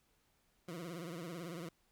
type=tone with vibrato; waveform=20% pulse; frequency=169.8 Hz; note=F3; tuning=48 cents flat; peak=-38 dBFS; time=0.68-1.69 s; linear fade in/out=5 ms; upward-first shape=triangle; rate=18 Hz; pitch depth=150 cents each way; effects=pink hiss -75 dBFS RMS until 1.91 s